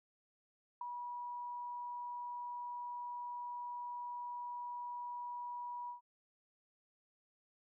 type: tone with ADSR envelope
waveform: sine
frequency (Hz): 970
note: B5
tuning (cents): -31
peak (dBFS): -36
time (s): 0.81-6.01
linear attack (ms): 4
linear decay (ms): 6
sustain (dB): -5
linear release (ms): 120
effects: none